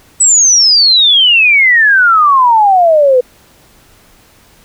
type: exponential sweep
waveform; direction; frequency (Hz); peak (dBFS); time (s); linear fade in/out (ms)
sine; down; 8000 to 489.3; -4; 0.2-3.21; 10
effects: pink hiss -45 dBFS RMS until 4.64 s

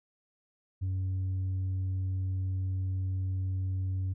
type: tone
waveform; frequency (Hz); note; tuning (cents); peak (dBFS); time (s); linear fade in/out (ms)
sine; 94; F#2; +28; -26; 0.81-4.14; 20
effects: tanh soft clip ceiling -28 dBFS

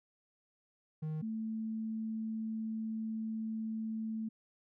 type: tone pair in turn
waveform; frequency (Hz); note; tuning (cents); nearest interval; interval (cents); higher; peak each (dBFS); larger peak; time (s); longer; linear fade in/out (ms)
triangle / sine; 155.56 / 221; D#3 / A3; 0 / +8; tritone; 608; second; -33 / -35; first; 1.02-1.22 / 1.22-4.29; second; 10
effects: none

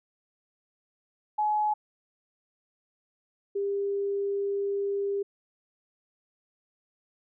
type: tone pair in turn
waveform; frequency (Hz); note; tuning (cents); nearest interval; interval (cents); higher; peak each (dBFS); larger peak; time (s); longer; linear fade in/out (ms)
sine; 847 / 399.7; G#5 / G4; +34 / +34; octave + minor second; 1300; first; -23 / -26; first; 1.38-1.74 / 3.55-5.23; second; 10
effects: none

